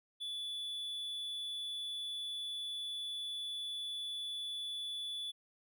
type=tone; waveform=triangle; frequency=3450 Hz; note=A7; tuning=35 cents flat; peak=-37 dBFS; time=0.2-5.32 s; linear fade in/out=20 ms; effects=none